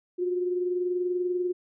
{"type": "tone pair together", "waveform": "sine", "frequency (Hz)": [358, 378.3], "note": ["F4", "F#4"], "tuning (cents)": [43, 38], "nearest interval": "minor second", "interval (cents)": 95, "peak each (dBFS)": [-25, -36], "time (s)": [0.18, 1.53], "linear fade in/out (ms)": 20, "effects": []}